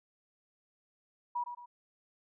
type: tone with echo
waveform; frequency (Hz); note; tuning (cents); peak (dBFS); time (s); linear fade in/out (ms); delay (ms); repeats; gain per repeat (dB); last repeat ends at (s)
sine; 966; B5; -39; -31; 1.35-1.44; 10; 110; 2; -8; 1.66
effects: none